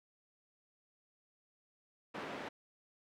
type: band-pass noise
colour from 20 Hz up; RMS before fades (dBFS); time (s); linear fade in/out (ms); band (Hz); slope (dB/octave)
pink; -44; 2.14-2.49; 10; 270 to 2200; 12
effects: none